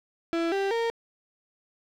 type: tone with pitch steps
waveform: 35% pulse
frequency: 334.1 / 392.8 / 461.7 Hz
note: E4 / G4 / A#4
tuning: +23 / +4 / -17 cents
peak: -23 dBFS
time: 0.33-0.9 s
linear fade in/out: 0 ms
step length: 190 ms
effects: low-pass 4000 Hz 12 dB/octave + 9-bit